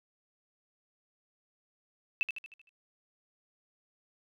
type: tone with echo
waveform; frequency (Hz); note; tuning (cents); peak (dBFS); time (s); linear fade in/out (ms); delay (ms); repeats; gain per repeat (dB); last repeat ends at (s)
sine; 2637; E7; 0; -25; 2.21-2.23; 0; 77; 6; -6; 2.692
effects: none